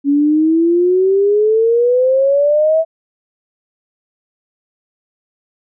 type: exponential sweep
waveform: sine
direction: up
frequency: 279.1 to 655 Hz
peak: -9 dBFS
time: 0.04-2.85 s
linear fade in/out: 50 ms
effects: none